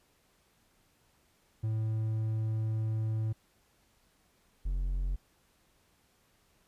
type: tone pair in turn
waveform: triangle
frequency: 110 / 44.96 Hz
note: A2 / F#1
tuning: 0 / -49 cents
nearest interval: octave + minor third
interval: 1549 cents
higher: first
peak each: -27 / -27 dBFS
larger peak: neither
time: 1.63-3.33 / 4.65-5.16 s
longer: first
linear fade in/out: 10 ms
effects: pink hiss -69 dBFS RMS until 6.67 s + resampled to 32000 Hz